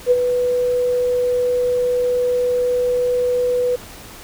sine tone with ADSR envelope, 493.9 Hz, B4, in tune, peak -8 dBFS, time 0.06-3.76 s, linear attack 51 ms, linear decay 35 ms, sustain -7 dB, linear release 8 ms, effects pink hiss -38 dBFS RMS until 4.23 s

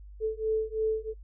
sine beating tone pair, 436.9 / 439.9 Hz, A4 / A4, -12 / 0 cents, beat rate 3 Hz, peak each -29 dBFS, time 0.2-1.14 s, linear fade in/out 50 ms, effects noise-tail reverb RT60 0.1 s tail -23 dB re dry + added 50 Hz sine -44 dBFS peak until 1.23 s

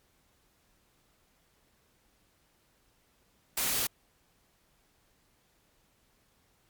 white noise, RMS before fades -30 dBFS, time 3.57-3.87 s, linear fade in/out 5 ms, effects pink hiss -69 dBFS RMS until 6.69 s + MP3 96 kbps

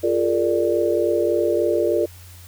sine chord, Bb dominant seventh, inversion second, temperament equal with one note detuned, 349.2 / 415.3 / 458.7 / 587.3 Hz, F4 / Ab4 / Bb4 / D5, 0 / 0 / -28 / 0 cents, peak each -21 / -25 / -22 / -22 dBFS, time 0.03-2.06 s, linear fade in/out 10 ms, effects added 90 Hz sine -41 dBFS peak until 2.47 s + white hiss -47 dBFS RMS until 2.47 s

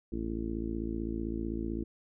harmonic tone, 55.7 Hz, A1, 22 cents sharp, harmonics 1 / 2 / 3 / 4 / 5 / 6 / 7 / 8, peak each -38 / -44 / -46 / -38 / -40 / -37 / -48 / -49 dBFS, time 0.12-1.84 s, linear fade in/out 5 ms, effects none

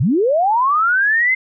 sine linear sweep, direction up, 98 to 2093 Hz, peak -12 dBFS, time 0-1.35 s, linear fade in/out 10 ms, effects none

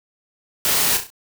white noise with echo, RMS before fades -19 dBFS, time 0.65-0.97 s, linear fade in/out 0 ms, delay 33 ms, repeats 4, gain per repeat -7 dB, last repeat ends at 1.102 s, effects none

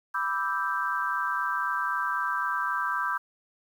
sine chord, E minor seventh, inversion second, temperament equal, 987.8 / 1174.7 / 1318.5 / 1568 Hz, B5 / D6 / E6 / G6, 0 / 0 / 0 / 0 cents, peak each -32 / -31 / -33 / -30 dBFS, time 0.14-3.18 s, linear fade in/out 10 ms, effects 9-bit

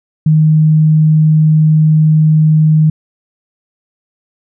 sine tone, 155.56 Hz, D#3, in tune, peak -5 dBFS, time 0.26-2.9 s, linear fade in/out 5 ms, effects none

